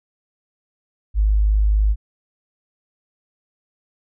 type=tone; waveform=sine; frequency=51.91 Hz; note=G#1; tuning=in tune; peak=-13 dBFS; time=1.14-1.96 s; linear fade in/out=50 ms; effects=none